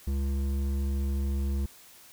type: tone with hard clipping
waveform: sine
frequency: 68.7 Hz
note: C#2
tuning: 15 cents flat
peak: -28 dBFS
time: 0.07-1.66 s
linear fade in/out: 5 ms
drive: 10 dB
effects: white hiss -53 dBFS RMS until 2.12 s